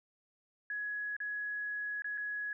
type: tone with dropouts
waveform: sine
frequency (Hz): 1678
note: G#6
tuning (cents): +17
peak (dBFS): -35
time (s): 0.7-2.53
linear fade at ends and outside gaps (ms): 2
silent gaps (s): 1.166-1.202 / 2.021-2.044 / 2.176-2.179
effects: none